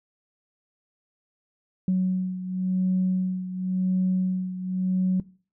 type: beating tone pair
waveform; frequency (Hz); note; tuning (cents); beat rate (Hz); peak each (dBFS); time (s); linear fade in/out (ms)
sine; 185 / 185.93; F#3 / F#3; 0 / +9; 0.93; -22 / -27; 1.88-5.2; 2
effects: noise-tail reverb RT60 0.4 s tail -21 dB re dry + tanh soft clip ceiling -15 dBFS